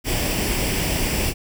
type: noise with comb filter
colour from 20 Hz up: pink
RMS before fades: -22 dBFS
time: 0.04-1.34 s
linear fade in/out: 50 ms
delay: 0.38 ms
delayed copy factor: +0.55
effects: none